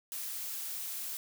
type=noise; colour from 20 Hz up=blue; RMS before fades=-39 dBFS; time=0.12-1.17 s; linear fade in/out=0 ms; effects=none